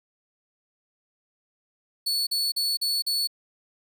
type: tone bursts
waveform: 40% pulse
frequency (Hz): 4429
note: C#8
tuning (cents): -2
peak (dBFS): -22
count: 5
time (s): 2.06-3.274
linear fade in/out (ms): 10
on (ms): 210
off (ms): 41
effects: none